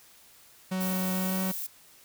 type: tone with pitch glide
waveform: 45% pulse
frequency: 186.6 to 188.22 Hz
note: F#3 to F#3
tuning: +15 to +30 cents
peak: -28 dBFS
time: 0.71-1.52 s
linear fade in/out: 10 ms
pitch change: +15 cents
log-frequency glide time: 1.22-1.4 s
type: noise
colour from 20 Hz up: violet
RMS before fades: -35 dBFS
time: 0.8-1.67 s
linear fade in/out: 10 ms
effects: white hiss -56 dBFS RMS until 2.04 s